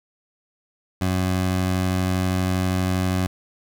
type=tone; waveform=20% pulse; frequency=92.5 Hz; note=F#2; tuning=in tune; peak=-15 dBFS; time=1.01-3.27 s; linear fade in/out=5 ms; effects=none